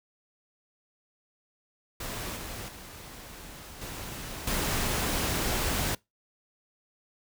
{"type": "noise with level steps", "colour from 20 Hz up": "pink", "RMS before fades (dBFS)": [-36, -39, -45, -39, -29], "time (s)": [2, 5.95], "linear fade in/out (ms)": 5, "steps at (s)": [2.36, 2.68, 3.81, 4.47], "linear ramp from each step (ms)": 5, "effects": ["noise-tail reverb RT60 0.2 s tail -24 dB re dry"]}